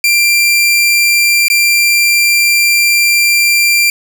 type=tone with dropouts; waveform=sawtooth; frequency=2371 Hz; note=D7; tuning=16 cents sharp; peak=-4 dBFS; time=0.04-3.9 s; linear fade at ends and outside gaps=2 ms; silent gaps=1.483-1.5 s; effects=none